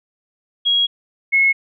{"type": "tone pair in turn", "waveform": "sine", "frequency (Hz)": [3300, 2178], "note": ["G#7", "C#7"], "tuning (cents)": [-12, -31], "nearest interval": "perfect fifth", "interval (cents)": 719, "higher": "first", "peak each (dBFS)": [-13, -11], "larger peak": "second", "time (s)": [[0.65, 0.87], [1.32, 1.53]], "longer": "first", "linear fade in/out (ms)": 20, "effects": []}